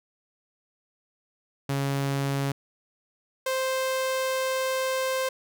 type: tone pair in turn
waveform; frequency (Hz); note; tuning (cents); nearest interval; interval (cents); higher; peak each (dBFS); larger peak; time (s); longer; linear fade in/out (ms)
sawtooth; 138.59 / 523.2; C#3 / C5; 0 / 0; octave + major seventh; 2300; second; -21; neither; 1.69-2.52 / 3.46-5.29; second; 5
effects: none